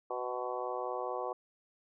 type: harmonic tone with a mistuned harmonic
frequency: 124.6 Hz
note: B2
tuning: 16 cents sharp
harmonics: 3 / 4 / 5 / 6 / 7 / 8 / 9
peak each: -42 / -39 / -42 / -41 / -44 / -44 / -43 dBFS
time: 0.1-1.33 s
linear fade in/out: 5 ms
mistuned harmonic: 8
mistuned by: +21 cents
effects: none